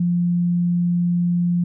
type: tone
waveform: sine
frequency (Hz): 174.61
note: F3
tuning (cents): 0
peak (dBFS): -16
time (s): 0-1.64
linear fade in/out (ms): 5
effects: none